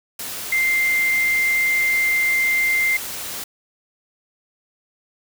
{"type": "tone in noise", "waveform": "sine", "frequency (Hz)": 2093, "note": "C7", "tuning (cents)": 0, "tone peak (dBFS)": -16, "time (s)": [0.52, 2.97], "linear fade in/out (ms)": 5, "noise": "white", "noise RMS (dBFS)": -30, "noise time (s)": [0.19, 3.44], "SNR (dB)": 11, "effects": []}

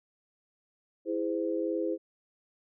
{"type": "chord", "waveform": "sine", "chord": "E augmented", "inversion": "none", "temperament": "just", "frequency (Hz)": [329.6, 412, 515], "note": ["E4", "G#4", "B#4"], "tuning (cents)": [0, -14, -28], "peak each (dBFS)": [-31, -34, -33], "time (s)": [1.05, 1.98], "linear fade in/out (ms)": 50, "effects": []}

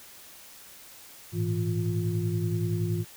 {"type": "tone cluster", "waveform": "sine", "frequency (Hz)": [105.5, 116.1, 164.2, 351.8], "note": ["G#2", "A#2", "E3", "F4"], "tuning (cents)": [28, -7, -6, 13], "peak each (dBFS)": [-28, -34, -30, -34], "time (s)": [1.32, 3.05], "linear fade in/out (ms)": 50, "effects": ["white hiss -49 dBFS RMS until 3.16 s"]}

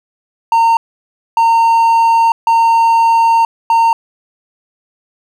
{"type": "tone bursts at uneven times", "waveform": "triangle", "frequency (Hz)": 916, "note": "A#5", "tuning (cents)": -31, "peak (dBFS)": -5, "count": 4, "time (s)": [[0.52, 0.77], [1.37, 2.32], [2.47, 3.45], [3.7, 3.93]], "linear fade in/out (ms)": 2, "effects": []}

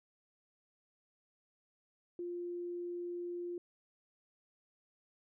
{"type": "tone", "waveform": "sine", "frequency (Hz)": 350, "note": "F4", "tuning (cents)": 4, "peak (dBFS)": -38, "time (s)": [2.19, 3.58], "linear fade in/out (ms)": 2, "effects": []}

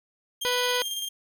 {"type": "tone with tremolo", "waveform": "sawtooth", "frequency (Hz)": 3200, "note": "G7", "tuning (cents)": 35, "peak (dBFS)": -25, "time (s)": [0.41, 1.09], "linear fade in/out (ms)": 10, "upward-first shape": "square", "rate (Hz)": 18, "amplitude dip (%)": 35}
{"type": "harmonic tone", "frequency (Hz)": 493.9, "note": "B4", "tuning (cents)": 0, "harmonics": [1, 2, 3, 4, 5, 6, 7, 8, 9, 10], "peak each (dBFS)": [-28, -31, -33, -34, -35, -36, -36, -37, -38, -38], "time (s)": [0.45, 0.82], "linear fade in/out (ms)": 0}
{"effects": []}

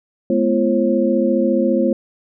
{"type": "tone cluster", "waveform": "sine", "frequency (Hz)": [214.4, 249, 341.5, 537], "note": ["A3", "B3", "F4", "C5"], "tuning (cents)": [-45, 14, -39, 45], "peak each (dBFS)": -19, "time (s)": [0.3, 1.93], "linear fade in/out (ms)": 2, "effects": []}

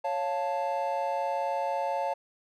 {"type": "chord", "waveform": "triangle", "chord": "Db augmented", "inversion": "none", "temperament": "equal", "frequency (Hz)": [554.4, 698.5, 880], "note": ["Db5", "F5", "A5"], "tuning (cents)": [0, 0, 0], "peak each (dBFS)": [-30, -31, -29], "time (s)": [0.04, 2.14], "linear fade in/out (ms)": 10, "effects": []}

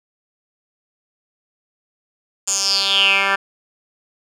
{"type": "tone with band-pass filter sweep", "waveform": "10% pulse", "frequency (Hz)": 196.2, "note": "G3", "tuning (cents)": 2, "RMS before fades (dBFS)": -17, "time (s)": [2.47, 3.36], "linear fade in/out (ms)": 10, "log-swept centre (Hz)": [7400, 1700], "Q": 6.6, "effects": []}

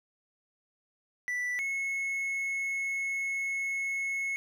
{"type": "tone pair in turn", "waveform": "triangle", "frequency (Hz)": [1972, 2186], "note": ["B6", "C#7"], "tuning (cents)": [-3, -25], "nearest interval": "major second", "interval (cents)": 178, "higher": "second", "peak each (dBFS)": -28, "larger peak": "neither", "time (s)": [[1.28, 1.59], [1.59, 4.36]], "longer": "second", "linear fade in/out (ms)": 0, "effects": []}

